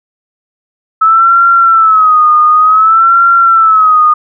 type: tone with vibrato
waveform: sine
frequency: 1297 Hz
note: E6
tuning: 28 cents flat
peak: -3 dBFS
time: 1.01-4.14 s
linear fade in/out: 10 ms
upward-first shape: sine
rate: 0.55 Hz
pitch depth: 100 cents each way
effects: none